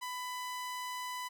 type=tone; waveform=sawtooth; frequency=998 Hz; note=B5; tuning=18 cents sharp; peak=-34 dBFS; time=0.01-1.29 s; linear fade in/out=20 ms; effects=none